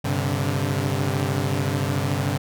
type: chord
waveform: sawtooth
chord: G suspended fourth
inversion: none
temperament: equal with one note detuned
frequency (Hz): 98 / 130.81 / 144.23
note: G2 / C3 / D3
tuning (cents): 0 / 0 / -31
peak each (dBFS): -22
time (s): 0.04-2.38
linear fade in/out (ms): 10
effects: none

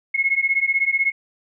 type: beating tone pair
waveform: sine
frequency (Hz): 2166 / 2182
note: C#7 / C#7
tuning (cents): -41 / -28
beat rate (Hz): 16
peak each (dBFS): -20 / -20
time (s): 0.14-1.12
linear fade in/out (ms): 10
effects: none

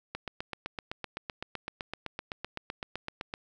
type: click train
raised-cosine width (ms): 0.3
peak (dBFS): -19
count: 26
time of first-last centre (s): 0.15-3.339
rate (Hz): 7.84
effects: none

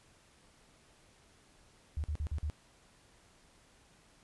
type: tone bursts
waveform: sine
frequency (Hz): 75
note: D2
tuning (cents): +37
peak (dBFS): -32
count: 5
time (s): 1.97-2.499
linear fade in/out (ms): 0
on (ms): 69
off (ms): 46
effects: pink hiss -64 dBFS RMS until 4.23 s + resampled to 24000 Hz

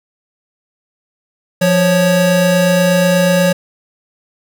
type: tone pair together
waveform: square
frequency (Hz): 175.38 / 554.4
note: F3 / C#5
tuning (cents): +8 / 0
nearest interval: octave + minor sixth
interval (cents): 1992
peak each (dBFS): -13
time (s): 1.61-3.53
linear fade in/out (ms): 10
effects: none

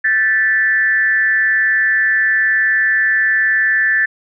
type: tone with frequency modulation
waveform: sine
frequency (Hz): 1760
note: A6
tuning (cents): 0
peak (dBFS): -11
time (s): 0.04-4.06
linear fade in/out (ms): 10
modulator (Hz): 201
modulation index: 0.59
effects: none

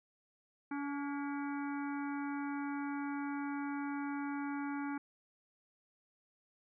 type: harmonic tone with a mistuned harmonic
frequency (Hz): 284.1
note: C#4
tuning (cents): +43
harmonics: 1 / 3 / 4 / 5 / 6 / 7 / 8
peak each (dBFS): -37 / -45 / -50 / -48 / -53 / -56 / -54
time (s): 0.71-4.98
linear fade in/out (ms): 5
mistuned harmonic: 6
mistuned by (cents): -64
effects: none

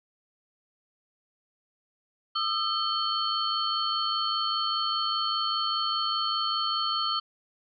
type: tone cluster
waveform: sine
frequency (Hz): 1223 / 1328 / 3097 / 4387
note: D#6 / E6 / G7 / C#8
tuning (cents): -30 / +12 / -22 / -19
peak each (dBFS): -31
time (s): 2.35-7.2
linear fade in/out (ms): 10
effects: none

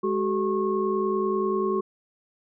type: tone cluster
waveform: sine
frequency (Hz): 208.8 / 378.7 / 428.9 / 1089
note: G#3 / F#4 / A4 / C#6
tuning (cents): +10 / +40 / -44 / -31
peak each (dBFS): -30 / -24 / -31 / -30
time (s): 0.03-1.81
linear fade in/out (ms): 10
effects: none

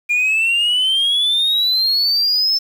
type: exponential sweep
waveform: sine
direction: up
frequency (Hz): 2402 to 5310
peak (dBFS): -11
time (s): 0.09-2.59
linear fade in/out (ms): 20
effects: tanh soft clip ceiling -12 dBFS + 7-bit

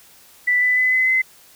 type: tone with pitch steps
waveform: sine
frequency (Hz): 1978 / 1995.2 / 2013 / 2030 / 2048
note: B6 / B6 / B6 / B6 / C7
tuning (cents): +2 / +17 / +33 / +47 / -38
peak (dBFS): -14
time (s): 0.47-1.22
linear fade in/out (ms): 10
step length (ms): 150
effects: white hiss -49 dBFS RMS until 1.55 s

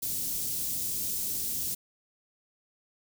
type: band-stop noise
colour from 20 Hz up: white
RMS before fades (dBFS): -32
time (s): 0.02-1.75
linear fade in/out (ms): 10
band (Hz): 270 to 6100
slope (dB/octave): 12
effects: none

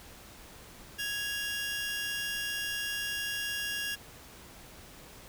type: tone pair together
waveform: sawtooth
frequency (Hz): 1661.3 / 2794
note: G#6 / F7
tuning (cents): 0 / 0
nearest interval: major sixth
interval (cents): 900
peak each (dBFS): -31 / -33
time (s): 0.98-3.96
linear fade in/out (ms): 20
effects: pink hiss -51 dBFS RMS until 5.28 s

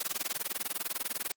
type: noise with tremolo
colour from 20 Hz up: white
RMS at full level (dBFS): -31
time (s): 0-1.32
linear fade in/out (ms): 5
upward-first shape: sine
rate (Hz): 20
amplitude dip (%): 100
effects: high-pass 200 Hz 12 dB/octave + Opus 48 kbps

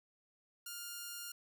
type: tone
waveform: 5% pulse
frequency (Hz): 1410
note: F6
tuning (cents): +16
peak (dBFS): -32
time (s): 0.66-1.32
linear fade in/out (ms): 5
effects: none

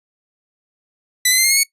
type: tone with pitch steps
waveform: 10% pulse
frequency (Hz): 1991 / 2034 / 2078 / 2123 / 2169 / 2216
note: B6 / C7 / C7 / C7 / C#7 / C#7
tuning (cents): +14 / -50 / -12 / +25 / -38 / -1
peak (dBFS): -3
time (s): 1.25-1.634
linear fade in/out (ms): 5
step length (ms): 64
effects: noise-tail reverb RT60 0.1 s tail -20 dB re dry + resampled to 32000 Hz

